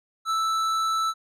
sine tone with tanh clipping, 1318.5 Hz, E6, in tune, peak -24 dBFS, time 0.25-1.14 s, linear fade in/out 50 ms, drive 13 dB, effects none

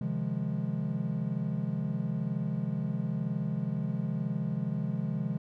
triangle chord, F minor seventh, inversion second, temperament equal with one note detuned, 133.48 / 155.56 / 174.61 / 207.7 Hz, C3 / Eb3 / F3 / Ab3, +35 / 0 / 0 / 0 cents, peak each -33 dBFS, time 0.01-5.38 s, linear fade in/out 5 ms, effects none

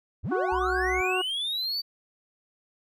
triangle linear sweep, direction up, 49 to 4632 Hz, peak -26 dBFS, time 0.23-1.82 s, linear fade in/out 20 ms
harmonic tone, 370 Hz, F#4, in tune, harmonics 1 / 2 / 3 / 4, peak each -28 / -31 / -33 / -34 dBFS, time 0.31-1.22 s, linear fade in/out 10 ms
sine tone, 63.1 Hz, B1, 38 cents sharp, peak -34 dBFS, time 0.52-1.01 s, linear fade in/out 5 ms
effects none

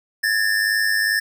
square tone pair together, 1697.7 / 1800 Hz, G#6 / A6, +38 / +39 cents, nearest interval minor second, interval 101 cents, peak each -22 / -20 dBFS, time 0.23-1.2 s, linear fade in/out 10 ms, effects none

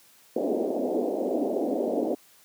pink band-pass noise, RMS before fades -27 dBFS, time 0.36-2.15 s, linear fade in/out 5 ms, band 240 to 680 Hz, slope 48 dB/octave, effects white hiss -57 dBFS RMS until 2.44 s + high-pass 100 Hz 12 dB/octave

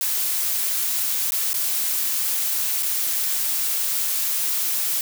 blue noise with dropouts, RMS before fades -23 dBFS, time 0.01-5.01 s, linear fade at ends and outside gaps 1 ms, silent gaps 1.307-1.32 / 1.532-1.541 / 2.825-2.829 s, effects none

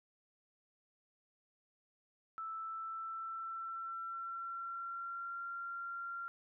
sine tone with pitch glide, 1318.5 to 1380.1 Hz, E6 to F6, 0 to -21 cents, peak -40 dBFS, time 2.38-6.28 s, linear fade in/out 0 ms, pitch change +79 cents, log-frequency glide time 2.52-5.43 s, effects none

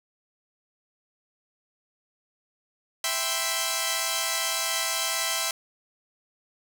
5% pulse chord, C major seventh, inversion first, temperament equal, 659.3 / 784 / 987.8 / 1046.5 Hz, E5 / G5 / B5 / C6, 0 / 0 / 0 / 0 cents, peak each -18 / -20 / -24 / -18 dBFS, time 3.04-5.51 s, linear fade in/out 2 ms, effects none

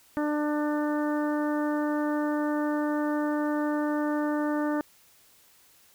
harmonic tone, 298 Hz, D4, 25 cents sharp, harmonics 1 / 2 / 3 / 4 / 5 / 6, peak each -26 / -32 / -36 / -38 / -40 / -42 dBFS, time 0.17-4.81 s, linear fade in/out 0 ms, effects white hiss -59 dBFS RMS until 5.94 s

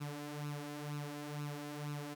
sawtooth tone with flanger, 146.83 Hz, D3, in tune, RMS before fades -43 dBFS, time 0-2.15 s, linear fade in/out 20 ms, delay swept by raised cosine 0.75 to 3.95 ms, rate 2.1 Hz, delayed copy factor +0.65, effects 11-bit

